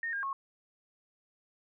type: tone with pitch steps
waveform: sine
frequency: 1839 / 1615 / 1092 Hz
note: A#6 / G#6 / C#6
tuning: -24 / -49 / -26 cents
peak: -32 dBFS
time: 0.03-0.33 s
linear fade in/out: 2 ms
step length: 100 ms
effects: none